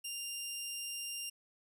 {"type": "tone", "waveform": "15% pulse", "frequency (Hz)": 2794, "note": "F7", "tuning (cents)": 0, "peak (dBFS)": -32, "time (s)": [0.04, 1.3], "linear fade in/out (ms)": 10, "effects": []}